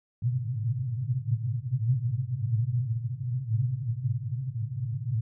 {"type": "band-pass noise", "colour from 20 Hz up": "white", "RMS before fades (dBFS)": -29, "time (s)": [0.22, 5.21], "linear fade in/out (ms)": 5, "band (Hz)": [110, 130], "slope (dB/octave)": 96, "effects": []}